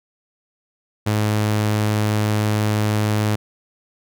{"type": "tone", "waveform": "sawtooth", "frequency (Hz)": 106.2, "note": "G#2", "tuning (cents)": 39, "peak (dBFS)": -13, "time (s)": [1.06, 3.36], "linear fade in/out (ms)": 10, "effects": []}